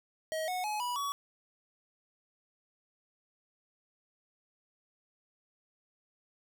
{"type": "tone with pitch steps", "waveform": "square", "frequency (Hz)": [634, 732.5, 846.3, 977.8, 1129.7], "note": ["D#5", "F#5", "G#5", "B5", "C#6"], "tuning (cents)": [32, -18, 32, -18, 32], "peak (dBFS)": -33, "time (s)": [0.32, 1.12], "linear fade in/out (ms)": 0, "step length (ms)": 160, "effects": ["11-bit"]}